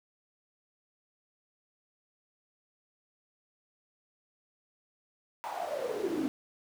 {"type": "noise with high-pass filter sweep", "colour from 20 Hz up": "brown", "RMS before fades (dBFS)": -34, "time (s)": [5.44, 6.28], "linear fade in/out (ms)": 0, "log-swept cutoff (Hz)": [900, 270], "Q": 10, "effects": []}